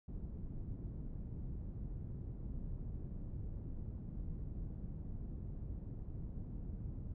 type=low-pass noise; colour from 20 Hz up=pink; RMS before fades=-44 dBFS; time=0.08-7.14 s; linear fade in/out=5 ms; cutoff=180 Hz; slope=12 dB/octave; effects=none